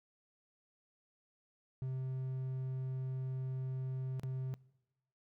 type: tone with dropouts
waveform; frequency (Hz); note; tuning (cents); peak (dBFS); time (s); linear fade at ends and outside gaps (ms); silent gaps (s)
triangle; 130.6; C3; -3; -34; 1.82-4.54; 0; 4.196-4.234
effects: noise-tail reverb RT60 1.0 s tail -23 dB re dry